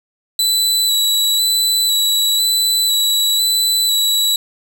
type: tone with vibrato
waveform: sawtooth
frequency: 3951 Hz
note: B7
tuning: in tune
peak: -10 dBFS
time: 0.39-4.36 s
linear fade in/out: 2 ms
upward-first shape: square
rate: 1 Hz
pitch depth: 18 cents each way
effects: none